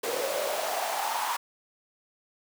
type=noise with high-pass filter sweep; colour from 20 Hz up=pink; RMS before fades=-30 dBFS; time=0.03-1.37 s; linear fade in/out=10 ms; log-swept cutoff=460 to 990 Hz; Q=5.8; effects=none